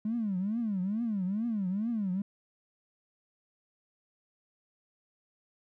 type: tone with vibrato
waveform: triangle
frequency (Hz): 207.7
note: G#3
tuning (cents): 0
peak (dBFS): -25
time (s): 0.05-2.22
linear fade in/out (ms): 5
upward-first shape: triangle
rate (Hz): 2.3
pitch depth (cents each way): 270
effects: tanh soft clip ceiling -26 dBFS